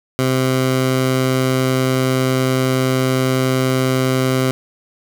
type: tone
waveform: 15% pulse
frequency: 130.2 Hz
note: C3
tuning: 8 cents flat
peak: -8 dBFS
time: 0.19-4.51 s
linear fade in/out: 0 ms
effects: none